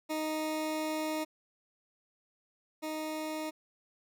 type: tone pair in turn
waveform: 20% pulse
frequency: 311.1 / 311.1 Hz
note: D#4 / D#4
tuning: 0 / 0 cents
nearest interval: unison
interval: 0 cents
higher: neither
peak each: -27 / -30 dBFS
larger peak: first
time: 0.09-1.25 / 2.82-3.51 s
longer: first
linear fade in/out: 20 ms
effects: none